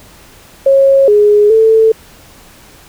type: tone with pitch steps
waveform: sine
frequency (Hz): 545 / 415.9 / 444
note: C#5 / G#4 / A4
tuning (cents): -29 / +2 / +16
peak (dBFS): -4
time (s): 0.66-1.92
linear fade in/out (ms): 5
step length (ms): 420
effects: pink hiss -40 dBFS RMS until 2.88 s